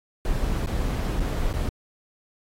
brown noise with dropouts, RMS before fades -25 dBFS, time 0.25-1.69 s, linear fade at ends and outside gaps 1 ms, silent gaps 0.661-0.671 / 1.198-1.203 / 1.53-1.538 s, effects AAC 48 kbps

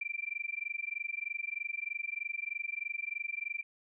sine tone with amplitude modulation, 2359 Hz, D7, 7 cents sharp, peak -31 dBFS, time 0.01-3.63 s, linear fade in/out 5 ms, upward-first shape sine, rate 23.2 Hz, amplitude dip 100%, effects none

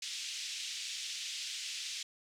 pink band-pass noise, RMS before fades -41 dBFS, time 0.02-2.03 s, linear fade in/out 5 ms, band 2700 to 7100 Hz, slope 24 dB/octave, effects none

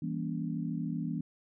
sine chord, E diminished seventh, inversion none, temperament just, 164.81 / 197.78 / 237.3 / 284.8 Hz, E3 / G3 / Bb3 / Db4, 0 / +16 / +31 / +47 cents, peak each -35 / -40 / -37 / -39 dBFS, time 0.02-1.21 s, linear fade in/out 5 ms, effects none

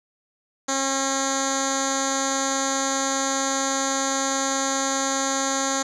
10% pulse tone with low-pass filter, 270.5 Hz, C#4, 42 cents flat, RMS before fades -24 dBFS, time 0.68-5.83 s, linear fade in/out 10 ms, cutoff 6700 Hz, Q 5.5, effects none

